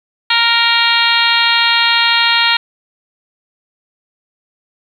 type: harmonic tone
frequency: 466.2 Hz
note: A#4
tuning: in tune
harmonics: 2 / 3 / 4 / 5 / 6 / 7 / 8 / 9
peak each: -18 / -18 / -18 / -18 / -18 / -18 / -18 / -18 dBFS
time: 0.3-2.57 s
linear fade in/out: 5 ms
effects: 7-bit